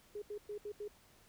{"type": "tone bursts at uneven times", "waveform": "sine", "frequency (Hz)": 415.3, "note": "G#4", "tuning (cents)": 0, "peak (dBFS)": -40, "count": 5, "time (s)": [[0.15, 0.22], [0.3, 0.38], [0.49, 0.58], [0.65, 0.72], [0.8, 0.88]], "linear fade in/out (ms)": 5, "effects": ["pink hiss -65 dBFS RMS until 1.28 s"]}